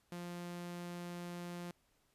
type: tone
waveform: sawtooth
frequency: 174.8 Hz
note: F3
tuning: 2 cents sharp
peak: -39 dBFS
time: 0.12-1.71 s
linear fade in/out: 2 ms
effects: pink hiss -75 dBFS RMS until 2.14 s + resampled to 32000 Hz